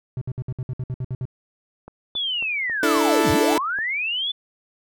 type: tone bursts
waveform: triangle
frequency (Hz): 127.2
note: C3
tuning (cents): -48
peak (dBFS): -22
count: 11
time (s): 0.17-1.254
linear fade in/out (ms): 2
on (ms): 44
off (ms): 60
type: click train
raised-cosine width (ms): 1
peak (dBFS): -25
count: 8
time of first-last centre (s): 1.88-3.787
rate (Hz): 3.67
type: linear two-way sweep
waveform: sine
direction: down then up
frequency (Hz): 3520 to 64 to 3520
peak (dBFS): -22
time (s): 2.15-4.32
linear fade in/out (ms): 10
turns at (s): 3.31
type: chord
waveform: sawtooth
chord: D suspended second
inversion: none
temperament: equal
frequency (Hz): 293.7 / 329.6 / 440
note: D4 / E4 / A4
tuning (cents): 0 / 0 / 0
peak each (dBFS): -18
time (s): 2.83-3.58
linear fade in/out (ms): 2
effects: none